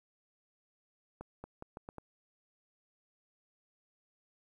accelerating click train, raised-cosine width 1 ms, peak -30 dBFS, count 6, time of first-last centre 1.21-1.983 s, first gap 230 ms, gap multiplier 0.8, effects 11-bit

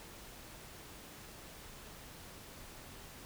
silence, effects pink hiss -52 dBFS RMS until 3.25 s

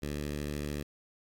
10% pulse tone with notch filter, 73.42 Hz, D2, in tune, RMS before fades -36 dBFS, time 0.02-0.83 s, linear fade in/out 10 ms, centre 1000 Hz, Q 1.5, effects AAC 48 kbps

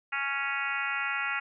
harmonic tone, 277.2 Hz, C#4, in tune, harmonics 3 / 4 / 5 / 6 / 7 / 8 / 9 / 10, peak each -40 / -41 / -33 / -38 / -35 / -38 / -36 / -40 dBFS, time 0.12-1.4 s, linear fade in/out 10 ms, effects none

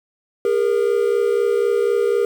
triangle tone pair together, 406 / 470 Hz, G#4 / A#4, -39 / +14 cents, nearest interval minor third, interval 253 cents, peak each -16 dBFS, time 0.45-2.25 s, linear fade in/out 2 ms, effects 7-bit

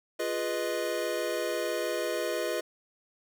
square chord, F half-diminished seventh, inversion none, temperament equal, 349.2 / 415.3 / 493.9 / 622.3 Hz, F4 / Ab4 / Cb5 / Eb5, 0 / 0 / 0 / 0 cents, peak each -36 / -37 / -35 / -34 dBFS, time 0.19-2.61 s, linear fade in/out 10 ms, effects none

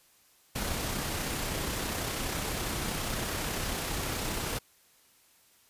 pink noise with amplitude modulation, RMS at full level -32 dBFS, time 0.55-4.59 s, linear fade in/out 10 ms, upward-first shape sine, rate 32.2 Hz, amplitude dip 25%, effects white hiss -63 dBFS RMS until 5.69 s + resampled to 32000 Hz

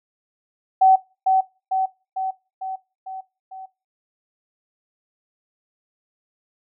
sine tone with echo, 760 Hz, F#5, 46 cents sharp, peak -10 dBFS, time 0.81-0.96 s, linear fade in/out 10 ms, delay 450 ms, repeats 6, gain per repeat -4 dB, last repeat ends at 3.66 s, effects noise-tail reverb RT60 0.3 s tail -20 dB re dry

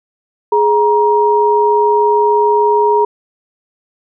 sine tone pair together, 418.3 / 945 Hz, G#4 / A#5, +12 / +23 cents, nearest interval octave + major second, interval 1411 cents, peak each -11 dBFS, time 0.52-3.05 s, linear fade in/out 5 ms, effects none

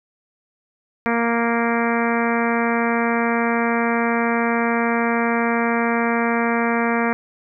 harmonic tone, 233.1 Hz, A#3, in tune, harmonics 1 / 2 / 3 / 4 / 5 / 6 / 7 / 8 / 9 / 10, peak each -21 / -24 / -26 / -27 / -28 / -29 / -29 / -30 / -31 / -31 dBFS, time 1.06-7.13 s, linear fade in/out 0 ms, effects none

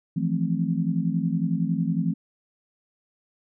sine chord, F major seventh, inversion third, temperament just, 163.7 / 174.61 / 218.3 / 261.9 Hz, E3 / F3 / A3 / C4, -12 / 0 / -13 / +2 cents, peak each -26 / -26 / -29 / -30 dBFS, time 0.16-2.14 s, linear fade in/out 10 ms, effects none

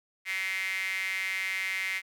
sawtooth tone with high-pass filter, 190 Hz, F#3, 46 cents sharp, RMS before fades -32 dBFS, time 0.25-2.02 s, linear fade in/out 50 ms, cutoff 2100 Hz, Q 8.9, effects none

